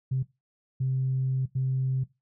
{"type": "tone bursts at uneven times", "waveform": "sine", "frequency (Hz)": 131.2, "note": "C3", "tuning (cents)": 5, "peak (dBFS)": -23, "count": 3, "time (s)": [[0.11, 0.23], [0.8, 1.46], [1.55, 2.04]], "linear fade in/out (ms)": 10, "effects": ["noise-tail reverb RT60 0.2 s tail -17 dB re dry", "tanh soft clip ceiling -19 dBFS"]}